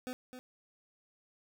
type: tone with echo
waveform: 25% pulse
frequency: 253 Hz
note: B3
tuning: 42 cents sharp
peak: -34 dBFS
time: 0.07-0.13 s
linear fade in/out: 0 ms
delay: 260 ms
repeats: 1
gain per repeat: -8 dB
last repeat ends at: 0.39 s
effects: none